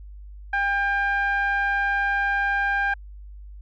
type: tone with low-pass filter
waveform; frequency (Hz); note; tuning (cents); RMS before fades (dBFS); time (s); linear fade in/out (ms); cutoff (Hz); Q
sawtooth; 799; G5; +33; -23; 0.53-2.94; 5; 1800; 5.5
effects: added 50 Hz sine -38 dBFS peak until 3.61 s